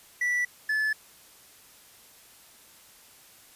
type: tone pair in turn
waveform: triangle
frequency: 1961 / 1731.3 Hz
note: B6 / A6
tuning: -13 / -28 cents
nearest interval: major second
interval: 215 cents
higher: first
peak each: -22 dBFS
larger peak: neither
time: 0.21-0.45 / 0.69-0.93 s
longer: neither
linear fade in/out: 5 ms
effects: white hiss -54 dBFS RMS until 3.55 s + resampled to 32000 Hz